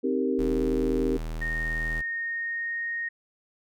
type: chord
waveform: sine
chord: C minor seventh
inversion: none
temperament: equal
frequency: 261.6 / 311.1 / 392 / 466.2 Hz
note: C4 / Eb4 / G4 / Bb4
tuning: 0 / 0 / 0 / 0 cents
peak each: -27 / -31 / -28 / -30 dBFS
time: 0.03-1.18 s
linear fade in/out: 20 ms
type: tone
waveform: square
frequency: 40 Hz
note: D#1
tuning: 49 cents sharp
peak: -31 dBFS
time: 0.38-2.02 s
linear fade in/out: 20 ms
type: tone with pitch glide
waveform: sine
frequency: 1848 to 1859.8 Hz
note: A#6 to A#6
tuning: -16 to -5 cents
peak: -28 dBFS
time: 1.41-3.09 s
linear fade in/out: 10 ms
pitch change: +11 cents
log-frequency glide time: 2.16-2.89 s
effects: none